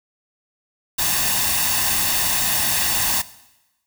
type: noise with comb filter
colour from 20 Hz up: white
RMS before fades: -20 dBFS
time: 0.98-3.22 s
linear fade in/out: 10 ms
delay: 1.1 ms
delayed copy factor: +0.6
effects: noise-tail reverb RT60 1.0 s tail -18 dB re dry